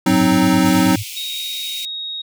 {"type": "chord", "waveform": "square", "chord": "C diminished", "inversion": "second", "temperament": "equal", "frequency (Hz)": [185, 261.6, 311.1], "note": ["Gb3", "C4", "Eb4"], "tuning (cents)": [0, 0, 0], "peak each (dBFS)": -17, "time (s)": [0.06, 0.96], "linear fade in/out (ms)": 5}
{"type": "tone bursts", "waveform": "sine", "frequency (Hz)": 105, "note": "G#2", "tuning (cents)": 19, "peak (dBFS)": -22, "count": 9, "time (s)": [0.09, 1.035], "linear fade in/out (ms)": 20, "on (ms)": 81, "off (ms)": 27}
{"type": "high-pass noise", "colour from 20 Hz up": "pink", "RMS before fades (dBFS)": -31, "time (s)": [0.65, 1.85], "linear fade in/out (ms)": 0, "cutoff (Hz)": 2200, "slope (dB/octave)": 96}
{"type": "tone", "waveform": "sine", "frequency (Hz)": 3761, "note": "A#7", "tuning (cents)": 15, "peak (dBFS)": -24, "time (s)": [1.16, 2.22], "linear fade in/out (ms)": 10}
{"effects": []}